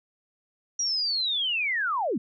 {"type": "linear sweep", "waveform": "sine", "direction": "down", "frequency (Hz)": [5790, 180.5], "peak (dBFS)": -24, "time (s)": [0.79, 2.18], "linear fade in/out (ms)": 5, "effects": []}